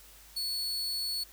40% pulse tone, 4414 Hz, C#8, 8 cents flat, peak -30 dBFS, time 0.36-1.24 s, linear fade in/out 10 ms, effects added 50 Hz sine -58 dBFS peak until 1.32 s + white hiss -55 dBFS RMS until 1.32 s

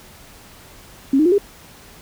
sine tone with pitch steps, 271.1 / 309.6 / 353.6 / 403.9 Hz, C#4 / D#4 / F4 / G#4, -38 / -9 / +22 / -48 cents, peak -11 dBFS, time 1.13-1.382 s, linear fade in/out 5 ms, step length 63 ms, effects pink hiss -44 dBFS RMS until 2.01 s

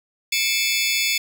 25% pulse tone cluster, 2175 / 2360 / 2614 / 3472 Hz, C#7 / D7 / E7 / A7, -33 / +8 / -15 / -24 cents, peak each -21 dBFS, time 0.32-1.18 s, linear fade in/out 5 ms, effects none

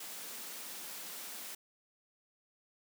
white high-pass noise, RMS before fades -45 dBFS, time 0-1.55 s, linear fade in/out 5 ms, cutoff 160 Hz, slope 96 dB/octave, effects none

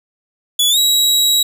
sawtooth tone with pitch glide, 3420 to 3861 Hz, A7 to B7, -50 to -40 cents, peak -8 dBFS, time 0.59-1.43 s, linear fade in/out 5 ms, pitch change +210 cents, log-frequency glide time 0.7-0.78 s, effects none

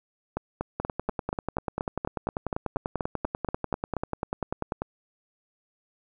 two click trains, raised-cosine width 1 ms, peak -14 / -14 dBFS, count 42 / 16, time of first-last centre 0.8-4.82 / 0.37-3.967 s, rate 10.2 / 4.17 Hz, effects none

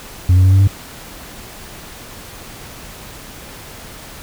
sine tone with pitch steps, 90.9 / 92.65 / 94.43 / 96.25 / 98.1 Hz, F#2 / F#2 / F#2 / G2 / G2, -30 / +3 / +36 / -31 / +2 cents, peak -4 dBFS, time 0.29-0.675 s, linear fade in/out 5 ms, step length 77 ms, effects tanh soft clip ceiling -6 dBFS + pink hiss -35 dBFS RMS until 4.22 s

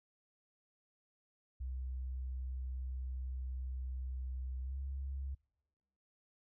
sine tone with pitch glide, 64.1 to 67.72 Hz, C2 to C#2, -35 to -40 cents, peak -38 dBFS, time 1.6-5.35 s, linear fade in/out 10 ms, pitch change +95 cents, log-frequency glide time 4.62-4.77 s, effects noise-tail reverb RT60 1.0 s tail -26 dB re dry

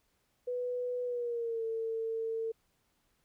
sine tone with pitch glide, 493.9 to 450.3 Hz, B4 to A4, 0 to +40 cents, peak -32 dBFS, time 0.47-2.52 s, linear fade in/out 10 ms, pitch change -160 cents, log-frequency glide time 1.04-1.64 s, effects pink hiss -75 dBFS RMS until 3.24 s

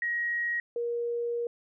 sine tone pair in turn, 1893 / 473.2 Hz, A#6 / A#4, +26 / +26 cents, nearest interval 2 octaves, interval 2400 cents, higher first, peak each -27 / -28 dBFS, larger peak first, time 0.02-0.6 / 0.76-1.47 s, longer second, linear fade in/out 2 ms, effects none

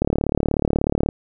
click train, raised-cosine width 2 ms, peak -5 dBFS, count 40, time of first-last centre 0.02-1.088 s, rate 36.5 Hz, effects none

